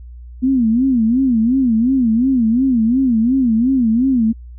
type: tone with vibrato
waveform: sine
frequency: 243.6 Hz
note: B3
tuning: 24 cents flat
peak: -11 dBFS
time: 0.42-4.33 s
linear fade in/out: 20 ms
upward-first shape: sine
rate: 2.8 Hz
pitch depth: 180 cents each way
effects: added 60 Hz sine -32 dBFS peak until 4.58 s